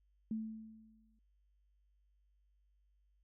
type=tone with exponential decay; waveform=sine; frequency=220 Hz; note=A3; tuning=in tune; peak=-34 dBFS; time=0.31-1.19 s; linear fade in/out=2 ms; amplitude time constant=190 ms; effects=added 50 Hz sine -70 dBFS peak until 3.23 s